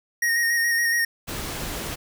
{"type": "tone with vibrato", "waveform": "square", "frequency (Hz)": 1864.7, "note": "A#6", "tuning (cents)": 0, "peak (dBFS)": -20, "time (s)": [0.22, 1.05], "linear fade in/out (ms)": 5, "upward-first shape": "square", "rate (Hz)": 7.1, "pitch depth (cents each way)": 20}
{"type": "noise", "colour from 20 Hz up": "pink", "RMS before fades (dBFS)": -31, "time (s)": [1.27, 1.96], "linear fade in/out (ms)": 20}
{"effects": []}